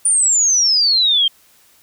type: exponential sweep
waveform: sine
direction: down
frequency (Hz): 9420 to 3136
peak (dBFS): -11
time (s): 0.05-1.28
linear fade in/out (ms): 5
effects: white hiss -52 dBFS RMS until 1.82 s